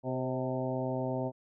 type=harmonic tone with a mistuned harmonic; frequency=128.6 Hz; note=C3; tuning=30 cents flat; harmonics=1 / 2 / 3 / 4 / 5 / 6 / 7; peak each=-36 / -36 / -39 / -38 / -37 / -44 / -43 dBFS; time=0.03-1.32 s; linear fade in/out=50 ms; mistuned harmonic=4; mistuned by=+36 cents; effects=none